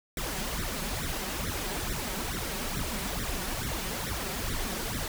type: noise with flanger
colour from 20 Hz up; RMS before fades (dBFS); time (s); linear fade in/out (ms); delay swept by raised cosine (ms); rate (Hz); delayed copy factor
pink; -33; 0.17-5.08; 2; 0.52 to 5.42; 2.3; +1
effects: none